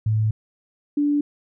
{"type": "tone pair in turn", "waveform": "sine", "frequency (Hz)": [108.8, 291.1], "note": ["A2", "D4"], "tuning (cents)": [-19, -15], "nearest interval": "octave + perfect fourth", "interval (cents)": 1704, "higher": "second", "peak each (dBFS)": -17, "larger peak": "neither", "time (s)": [[0.06, 0.31], [0.97, 1.21]], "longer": "first", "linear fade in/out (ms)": 5, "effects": []}